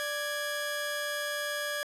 sawtooth tone pair together, 587.3 / 1661.2 Hz, D5 / G#6, 0 / 0 cents, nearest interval octave + tritone, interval 1800 cents, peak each -31 / -30 dBFS, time 0-1.83 s, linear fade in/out 0 ms, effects resampled to 32000 Hz + 11-bit

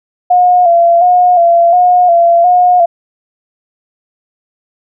sine tone with vibrato, 701 Hz, F5, 6 cents sharp, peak -4 dBFS, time 0.3-2.86 s, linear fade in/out 10 ms, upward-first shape square, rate 1.4 Hz, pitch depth 45 cents each way, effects none

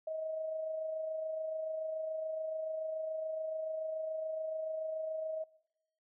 sine tone with amplitude modulation, 634 Hz, D#5, 32 cents sharp, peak -34 dBFS, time 0.07-5.44 s, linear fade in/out 5 ms, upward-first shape sine, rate 27 Hz, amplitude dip 40%, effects noise-tail reverb RT60 0.8 s tail -21 dB re dry

